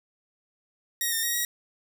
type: tone with pitch steps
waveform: 5% pulse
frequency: 1881 / 1822 / 1883 / 1904 Hz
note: A#6 / A#6 / A#6 / A#6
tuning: +15 / -40 / +17 / +36 cents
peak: -15 dBFS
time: 1.01-1.45 s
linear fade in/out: 2 ms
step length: 110 ms
effects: none